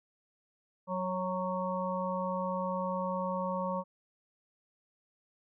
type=harmonic tone with a mistuned harmonic; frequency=185 Hz; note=F#3; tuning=in tune; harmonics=1 / 3 / 5 / 6; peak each=-36 / -35 / -37 / -38 dBFS; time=0.87-3.84 s; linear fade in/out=50 ms; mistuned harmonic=3; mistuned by=-17 cents; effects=none